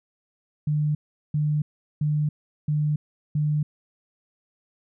sine tone bursts, 150 Hz, D3, 37 cents sharp, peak -20 dBFS, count 5, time 0.67-3.63 s, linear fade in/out 5 ms, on 280 ms, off 390 ms, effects none

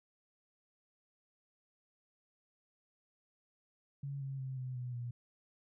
sine tone with pitch steps, 139.8 / 135.74 / 131.8 / 127.98 / 124.26 / 120.65 Hz, C#3 / C#3 / C3 / C3 / B2 / B2, +15 / -36 / +13 / -38 / +11 / -40 cents, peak -38 dBFS, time 4.03-5.11 s, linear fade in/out 5 ms, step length 180 ms, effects none

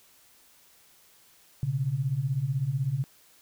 sine beating tone pair, 123.47 / 139.47 Hz, B2 / C#3, 0 / +11 cents, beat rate 16 Hz, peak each -30 / -27 dBFS, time 1.63-3.04 s, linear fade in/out 0 ms, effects white hiss -59 dBFS RMS until 3.41 s

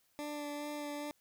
20% pulse tone with vibrato, 293.7 Hz, D4, in tune, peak -34 dBFS, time 0.19-1.11 s, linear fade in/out 0 ms, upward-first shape sine, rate 2.4 Hz, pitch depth 14 cents each way, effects white hiss -73 dBFS RMS until 1.2 s

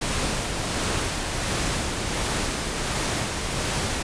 pink noise with tremolo, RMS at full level -25 dBFS, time 0.01-4.03 s, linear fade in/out 10 ms, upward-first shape sine, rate 1.4 Hz, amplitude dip 30%, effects resampled to 22050 Hz

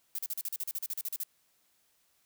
violet noise bursts, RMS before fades -35 dBFS, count 15, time 0.15-1.236 s, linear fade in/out 2 ms, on 36 ms, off 39 ms, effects white hiss -71 dBFS RMS until 2.25 s

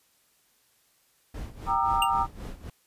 brown noise with tremolo, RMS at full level -35 dBFS, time 1.34-2.7 s, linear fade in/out 5 ms, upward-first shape sine, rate 3.8 Hz, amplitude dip 80%
sine chord, E half-diminished seventh, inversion first, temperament equal with one note detuned, 784 / 932.3 / 1200.7 / 1318.5 Hz, G5 / Bb5 / D6 / E6, 0 / 0 / +38 / 0 cents, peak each -28 / -26 / -27 / -32 dBFS, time 1.66-2.27 s, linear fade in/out 50 ms
square tone with exponential decay, 2794 Hz, F7, in tune, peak -20 dBFS, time 2.02-2.11 s, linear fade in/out 2 ms, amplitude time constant 19 ms
effects white hiss -66 dBFS RMS until 2.86 s + resampled to 32000 Hz

